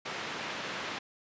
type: band-pass noise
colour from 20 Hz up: white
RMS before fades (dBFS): -38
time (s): 0.05-0.99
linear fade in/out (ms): 10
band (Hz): 160 to 2600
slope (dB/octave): 12
effects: resampled to 16000 Hz